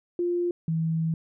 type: tone pair in turn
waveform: sine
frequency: 350 / 162.15 Hz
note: F4 / E3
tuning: +4 / -28 cents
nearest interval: octave + minor second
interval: 1332 cents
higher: first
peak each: -23 / -23 dBFS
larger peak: neither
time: 0.19-0.51 / 0.68-1.14 s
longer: second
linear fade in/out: 2 ms
effects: none